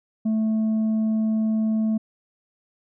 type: tone with tanh clipping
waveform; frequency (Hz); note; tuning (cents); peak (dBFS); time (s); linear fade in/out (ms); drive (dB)
sine; 219.2; A3; -6; -20; 0.25-1.98; 10; 3
effects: none